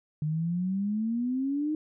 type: exponential sweep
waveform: sine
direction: up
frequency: 149.6 to 311.9 Hz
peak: -26 dBFS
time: 0.22-1.75 s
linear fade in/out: 2 ms
effects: none